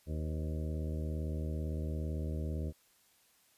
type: harmonic tone with a mistuned harmonic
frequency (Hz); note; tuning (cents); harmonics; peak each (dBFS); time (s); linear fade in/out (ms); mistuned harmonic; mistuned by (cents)
77.78; D#2; 0; 1 / 2 / 3 / 4 / 5 / 6 / 7 / 8; -35 / -41 / -45 / -47 / -49 / -51 / -52 / -53; 0.06-2.73; 50; 6; +60
effects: white hiss -68 dBFS RMS until 3.57 s + resampled to 32000 Hz